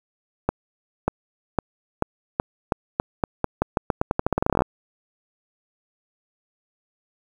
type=accelerating click train; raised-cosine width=1 ms; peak=-5 dBFS; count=27; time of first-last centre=0.49-4.621 s; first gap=590 ms; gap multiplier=0.86; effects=7-bit